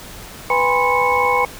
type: tone cluster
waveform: sine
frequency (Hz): 495.2 / 815 / 986 / 1050 / 2206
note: B4 / G#5 / B5 / C6 / C#7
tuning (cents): +5 / -33 / -3 / +6 / -9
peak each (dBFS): -20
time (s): 0.5-1.45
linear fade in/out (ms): 2
effects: pink hiss -36 dBFS RMS until 1.59 s